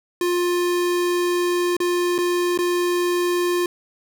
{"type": "tone with dropouts", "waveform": "square", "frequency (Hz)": 352.7, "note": "F4", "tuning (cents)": 17, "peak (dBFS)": -19, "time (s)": [0.21, 3.66], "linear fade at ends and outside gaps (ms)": 2, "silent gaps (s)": [[1.767, 1.802], [2.181, 2.186], [2.576, 2.588]], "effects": []}